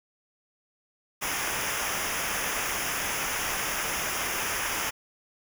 pink noise with comb filter, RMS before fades -30 dBFS, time 1.21-4.91 s, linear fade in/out 20 ms, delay 0.24 ms, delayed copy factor -0.8, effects none

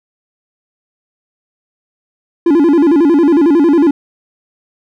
triangle tone with vibrato, 311.1 Hz, D#4, in tune, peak -4 dBFS, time 2.46-3.91 s, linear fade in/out 5 ms, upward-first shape square, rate 11 Hz, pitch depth 160 cents each way, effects none

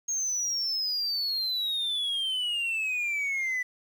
sine exponential sweep, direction down, 6530 to 1975.5 Hz, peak -24 dBFS, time 0.08-3.63 s, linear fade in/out 10 ms, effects tanh soft clip ceiling -26 dBFS + 9-bit

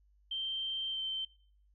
sine tone with pitch glide, 3136 to 3107 Hz, G7 to G7, 0 to -16 cents, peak -34 dBFS, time 0.31-1.25 s, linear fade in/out 5 ms, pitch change -16 cents, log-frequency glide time 0.9-1 s, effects noise-tail reverb RT60 0.5 s tail -22 dB re dry + added 50 Hz sine -64 dBFS peak until 1.74 s

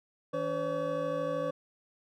triangle tone cluster, 160.9 / 285.4 / 514 / 567 / 1137 Hz, E3 / D4 / C5 / C#5 / C#6, -42 / -49 / -31 / +39 / +44 cents, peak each -39 / -38 / -31 / -33 / -38 dBFS, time 0.33-1.51 s, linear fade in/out 10 ms, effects none

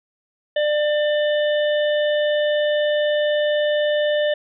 harmonic tone, 596 Hz, D5, 25 cents sharp, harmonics 1 / 3 / 5 / 6, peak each -17 / -27 / -31 / -33 dBFS, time 0.56-4.34 s, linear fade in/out 5 ms, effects none

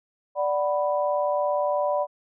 sine chord, B minor, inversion first, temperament equal with one note detuned, 587.3 / 744.7 / 987.8 Hz, D5 / F#5 / B5, 0 / +11 / 0 cents, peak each -23 / -29 / -28 dBFS, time 0.35-2.07 s, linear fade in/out 50 ms, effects none

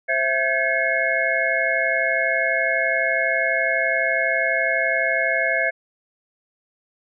sine tone cluster, 530 / 662 / 1570 / 1702 / 2171 Hz, C5 / E5 / G6 / G#6 / C#7, +22 / +7 / +2 / +42 / -37 cents, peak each -28 / -24 / -27 / -23 / -23 dBFS, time 0.08-5.71 s, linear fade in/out 20 ms, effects none

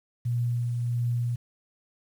sine tone with tremolo, 120 Hz, B2, 49 cents flat, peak -23 dBFS, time 0.25-1.36 s, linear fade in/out 10 ms, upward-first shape triangle, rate 1.5 Hz, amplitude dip 30%, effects 9-bit

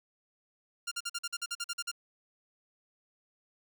10% pulse tone bursts, 1396.9 Hz, F6, in tune, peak -25 dBFS, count 12, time 0.87-1.916 s, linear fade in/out 10 ms, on 45 ms, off 46 ms, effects none

